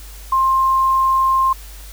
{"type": "tone", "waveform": "sine", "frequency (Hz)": 1058, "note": "C6", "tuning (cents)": 19, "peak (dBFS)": -12, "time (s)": [0.32, 1.53], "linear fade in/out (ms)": 5, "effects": ["added 50 Hz sine -34 dBFS peak until 1.92 s", "white hiss -41 dBFS RMS until 1.92 s"]}